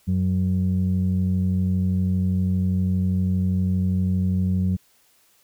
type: tone pair together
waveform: sine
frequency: 92.5 / 185 Hz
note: F#2 / F#3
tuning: 0 / 0 cents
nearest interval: octave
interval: 1200 cents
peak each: -20 dBFS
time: 0.07-4.77 s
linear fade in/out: 20 ms
effects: tanh soft clip ceiling -14 dBFS + white hiss -60 dBFS RMS until 5.43 s